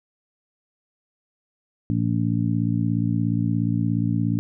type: harmonic tone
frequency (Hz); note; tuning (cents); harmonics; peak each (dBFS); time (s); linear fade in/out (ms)
57; A#1; -38; 2 / 3 / 4 / 5; -23 / -25 / -26 / -27; 1.9-4.39; 0
effects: none